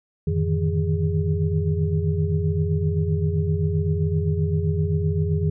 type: tone cluster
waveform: sine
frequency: 89 / 108.2 / 151.6 / 159.3 / 409.5 Hz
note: F2 / A2 / D#3 / D#3 / G#4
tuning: +33 / -29 / -45 / +41 / -24 cents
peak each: -23 / -32 / -26 / -24 / -29 dBFS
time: 0.27-5.5 s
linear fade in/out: 5 ms
effects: none